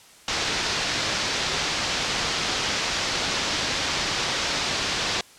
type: low-pass noise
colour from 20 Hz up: white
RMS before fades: -26 dBFS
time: 0.28-5.21 s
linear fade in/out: 2 ms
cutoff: 5700 Hz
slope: 24 dB/octave
effects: white hiss -50 dBFS RMS until 5.38 s + low-pass 9000 Hz 12 dB/octave